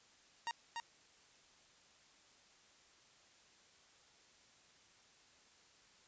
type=tone with echo; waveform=sawtooth; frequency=932.3 Hz; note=A#5; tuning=in tune; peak=-34 dBFS; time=0.47-0.51 s; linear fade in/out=0 ms; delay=290 ms; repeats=1; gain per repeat=-3 dB; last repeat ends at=0.8 s; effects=white hiss -66 dBFS RMS until 6.07 s + resampled to 16000 Hz